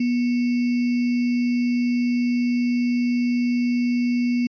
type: tone with sample-and-hold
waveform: sine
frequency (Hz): 242.6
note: B3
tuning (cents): -31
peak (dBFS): -18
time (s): 0-4.47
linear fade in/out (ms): 5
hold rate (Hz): 2450
effects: resampled to 11025 Hz